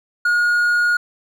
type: tone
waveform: triangle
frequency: 1437 Hz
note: F6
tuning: 49 cents sharp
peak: -12 dBFS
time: 0.25-0.97 s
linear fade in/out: 5 ms
effects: none